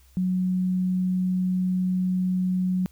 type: tone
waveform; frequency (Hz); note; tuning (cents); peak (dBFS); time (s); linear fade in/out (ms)
sine; 183.9; F#3; -10; -21; 0.17-2.86; 0
effects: added 65 Hz sine -53 dBFS peak until 2.91 s + white hiss -61 dBFS RMS until 2.91 s